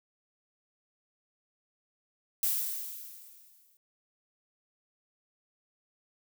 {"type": "noise with exponential decay", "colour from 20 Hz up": "violet", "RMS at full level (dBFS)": -27, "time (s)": [2.43, 3.77], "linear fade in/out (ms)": 1, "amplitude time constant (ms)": 290, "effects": []}